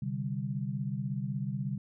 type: chord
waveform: sine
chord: C suspended second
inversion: none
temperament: just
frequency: 130.81 / 147.16 / 196.22 Hz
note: C3 / D3 / G3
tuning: 0 / +4 / +2 cents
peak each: -35 / -36 / -36 dBFS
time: 0.02-1.78 s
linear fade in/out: 5 ms
effects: none